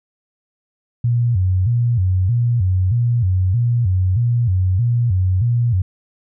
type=tone with vibrato; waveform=sine; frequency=105.2 Hz; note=G#2; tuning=23 cents sharp; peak=-13 dBFS; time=1.04-5.82 s; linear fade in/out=5 ms; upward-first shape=square; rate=1.6 Hz; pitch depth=220 cents each way; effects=none